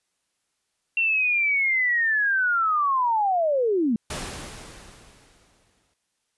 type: linear sweep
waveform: sine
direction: down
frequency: 2731 to 208.1 Hz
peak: -19 dBFS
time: 0.97-3.96 s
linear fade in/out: 2 ms
type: noise with exponential decay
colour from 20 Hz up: pink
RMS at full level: -30 dBFS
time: 4.1-5.94 s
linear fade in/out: 5 ms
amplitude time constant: 400 ms
effects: white hiss -75 dBFS RMS until 6.37 s + resampled to 24000 Hz